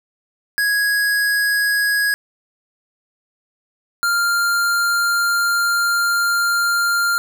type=tone pair in turn; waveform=square; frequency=1661.2 / 1395.4 Hz; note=G#6 / F6; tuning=0 / -2 cents; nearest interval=minor third; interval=302 cents; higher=first; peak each=-16 dBFS; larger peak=neither; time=0.58-2.14 / 4.03-7.18 s; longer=second; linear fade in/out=0 ms; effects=none